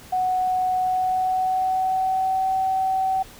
sine tone with pitch glide, 740 to 761.2 Hz, F#5 to F#5, 0 to +49 cents, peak -19 dBFS, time 0.12-3.23 s, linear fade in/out 10 ms, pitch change +49 cents, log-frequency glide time 0.81-2.48 s, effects pink hiss -45 dBFS RMS until 3.39 s

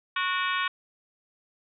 harmonic tone with a mistuned harmonic, 367.3 Hz, F#4, 13 cents flat, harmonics 3 / 4 / 5 / 6 / 7 / 8 / 9 / 10, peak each -29 / -31 / -33 / -35 / -36 / -37 / -38 / -39 dBFS, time 0.16-0.68 s, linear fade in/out 5 ms, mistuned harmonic 6, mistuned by +87 cents, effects none

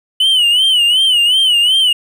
triangle tone with vibrato, 2977 Hz, F#7, 10 cents sharp, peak -7 dBFS, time 0.2-1.93 s, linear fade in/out 5 ms, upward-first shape sine, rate 2.7 Hz, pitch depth 110 cents each way, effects none

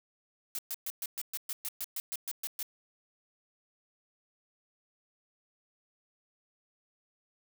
blue noise bursts, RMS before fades -36 dBFS, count 14, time 0.55-2.628 s, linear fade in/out 0 ms, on 37 ms, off 120 ms, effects none

